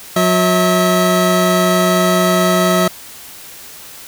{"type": "tone pair together", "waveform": "25% pulse", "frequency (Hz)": [181.1, 646], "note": ["F#3", "E5"], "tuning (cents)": [-37, -35], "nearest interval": "octave + minor seventh", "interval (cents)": 2202, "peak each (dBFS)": -10, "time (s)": [0.16, 2.88], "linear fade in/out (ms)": 5, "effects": ["white hiss -35 dBFS RMS until 4.07 s"]}